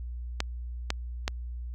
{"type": "clicks", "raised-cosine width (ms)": 0.2, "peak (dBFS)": -10, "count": 3, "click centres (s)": [0.404, 0.904, 1.279], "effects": ["added 60 Hz sine -34 dBFS peak until 1.74 s"]}